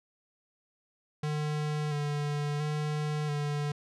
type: tone with vibrato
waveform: square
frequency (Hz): 148.6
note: D3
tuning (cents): +21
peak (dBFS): -30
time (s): 1.23-3.72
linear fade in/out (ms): 5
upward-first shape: square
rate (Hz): 0.73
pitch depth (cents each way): 24
effects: low-pass 7000 Hz 12 dB/octave